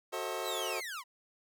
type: chord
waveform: 25% pulse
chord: F# diminished seventh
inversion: none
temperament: just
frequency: 370 / 444 / 532.8 / 639.4 Hz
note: F#4 / A4 / C5 / Eb5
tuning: 0 / +16 / +31 / +47 cents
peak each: -37 dBFS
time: 0.12-0.81 s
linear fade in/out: 20 ms
type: linear sweep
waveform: sawtooth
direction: down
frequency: 4186 to 918 Hz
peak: -35 dBFS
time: 0.43-1.04 s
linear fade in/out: 50 ms
effects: none